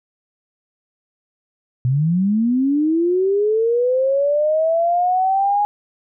sine linear sweep, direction up, 120.8 to 831 Hz, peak -14 dBFS, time 1.85-5.65 s, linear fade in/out 0 ms, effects none

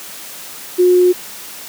sine tone, 360 Hz, F#4, 47 cents flat, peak -7 dBFS, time 0.78-1.13 s, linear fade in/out 20 ms, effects white hiss -32 dBFS RMS until 1.68 s + high-pass 150 Hz 12 dB/octave

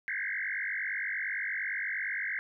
sine tone with frequency modulation, 1858 Hz, A#6, 6 cents flat, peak -31 dBFS, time 0.08-2.39 s, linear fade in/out 0 ms, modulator 48.7 Hz, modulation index 6.1, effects none

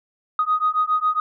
sine beating tone pair, 1244.5 / 1251.8 Hz, D#6 / D#6, 0 / +10 cents, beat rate 7.3 Hz, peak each -20 dBFS, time 0.39-1.2 s, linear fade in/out 2 ms, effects tanh soft clip ceiling -10 dBFS

